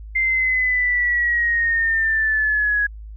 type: linear sweep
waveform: sine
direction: down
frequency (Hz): 2093 to 1661.2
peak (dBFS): -16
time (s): 0.15-2.87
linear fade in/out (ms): 10
effects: added 53 Hz sine -33 dBFS peak until 3.16 s